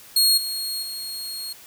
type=tone with level steps; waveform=sawtooth; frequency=4288 Hz; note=C8; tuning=42 cents sharp; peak=-12 / -23 / -27 dBFS; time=0.16-1.53 s; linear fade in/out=5 ms; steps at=0.37 / 0.82 s; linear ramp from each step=10 ms; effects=white hiss -46 dBFS RMS until 1.66 s